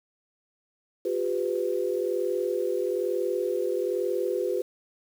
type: tone cluster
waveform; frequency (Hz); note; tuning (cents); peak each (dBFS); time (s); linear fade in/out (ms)
sine; 358.8 / 399.9 / 502; F4 / G4 / B4; +47 / +35 / +28; -29; 1.05-4.62; 5
effects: 8-bit